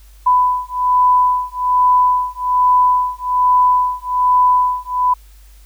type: beating tone pair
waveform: sine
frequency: 997 / 998.2 Hz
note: B5 / B5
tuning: +16 / +18 cents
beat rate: 1.2 Hz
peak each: -14 dBFS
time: 0.26-5.14 s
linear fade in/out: 10 ms
effects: added 50 Hz sine -40 dBFS peak until 5.65 s + white hiss -52 dBFS RMS until 5.65 s